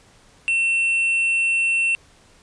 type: tone with tanh clipping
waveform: triangle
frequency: 2700 Hz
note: E7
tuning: 41 cents sharp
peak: -18 dBFS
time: 0.48-1.95 s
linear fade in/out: 0 ms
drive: 9 dB
effects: pink hiss -53 dBFS RMS until 2.42 s + resampled to 22050 Hz